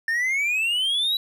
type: exponential sweep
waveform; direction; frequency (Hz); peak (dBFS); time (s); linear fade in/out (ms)
triangle; up; 1784 to 3951; -19; 0.08-1.17; 2
effects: none